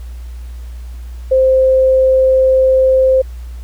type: tone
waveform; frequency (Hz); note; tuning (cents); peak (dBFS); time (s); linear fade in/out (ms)
sine; 523; C5; -1; -7; 1.31-3.22; 10
effects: added 60 Hz sine -25 dBFS peak until 3.63 s + pink hiss -47 dBFS RMS until 3.63 s